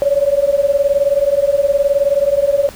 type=beating tone pair; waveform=sine; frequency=554.4 / 573.4 Hz; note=C#5 / D5; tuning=0 / -42 cents; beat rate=19 Hz; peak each=-14 dBFS; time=0.02-2.69 s; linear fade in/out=0 ms; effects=added 50 Hz sine -42 dBFS peak until 2.75 s + pink hiss -37 dBFS RMS until 2.75 s